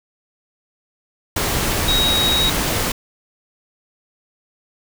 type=tone in noise; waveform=sine; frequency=3800 Hz; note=A#7; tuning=33 cents sharp; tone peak=-16 dBFS; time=1.88-2.5 s; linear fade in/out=5 ms; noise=pink; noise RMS=-20 dBFS; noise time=1.36-2.92 s; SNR=+1 dB; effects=none